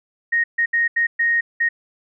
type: tone bursts at uneven times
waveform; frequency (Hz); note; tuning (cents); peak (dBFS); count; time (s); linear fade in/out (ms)
sine; 1864.7; A#6; 0; -15; 6; 0.32-0.44 / 0.58-0.66 / 0.73-0.88 / 0.96-1.07 / 1.19-1.41 / 1.6-1.69; 10
effects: none